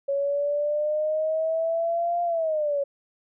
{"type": "exponential two-way sweep", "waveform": "sine", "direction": "up then down", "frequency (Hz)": [554.4, 698, 554.4], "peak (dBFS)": -22, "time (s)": [0.08, 2.84], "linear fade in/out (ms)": 10, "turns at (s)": 2.23, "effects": []}